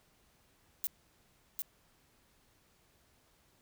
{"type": "noise with echo", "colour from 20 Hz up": "violet", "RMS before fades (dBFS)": -34, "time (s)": [0.84, 0.87], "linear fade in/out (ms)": 0, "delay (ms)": 750, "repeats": 1, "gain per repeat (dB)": -3, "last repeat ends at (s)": 1.62, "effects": ["pink hiss -69 dBFS RMS until 3.61 s"]}